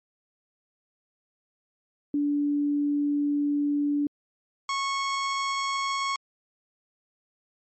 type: tone pair in turn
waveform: sine / sawtooth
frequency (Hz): 289.9 / 1099.6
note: D4 / C#6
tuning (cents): -22 / -14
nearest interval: octave + major seventh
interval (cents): 2308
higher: second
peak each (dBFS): -22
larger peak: neither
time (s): 2.14-4.07 / 4.69-6.16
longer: first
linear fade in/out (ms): 2
effects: MP3 32 kbps